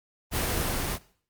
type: noise with level ramp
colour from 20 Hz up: pink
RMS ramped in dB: -26 to -30 dBFS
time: 0.31-0.99 s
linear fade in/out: 50 ms
effects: noise-tail reverb RT60 0.5 s tail -20 dB re dry + Opus 24 kbps